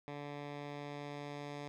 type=tone with low-pass filter sweep; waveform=10% pulse; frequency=144.9 Hz; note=D3; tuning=23 cents flat; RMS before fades=-45 dBFS; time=0.08-1.68 s; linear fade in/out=0 ms; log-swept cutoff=3100 to 5300 Hz; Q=0.83; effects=12-bit